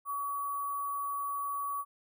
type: tone with sample-and-hold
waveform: sine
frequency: 1131 Hz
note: C#6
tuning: 34 cents sharp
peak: -32 dBFS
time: 0.05-1.85 s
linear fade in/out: 50 ms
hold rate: 11025 Hz
effects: none